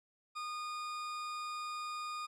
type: tone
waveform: 40% pulse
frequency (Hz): 1225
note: D#6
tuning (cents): -27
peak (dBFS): -38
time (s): 0.35-2.27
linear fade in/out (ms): 20
effects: low-pass 8000 Hz 12 dB/octave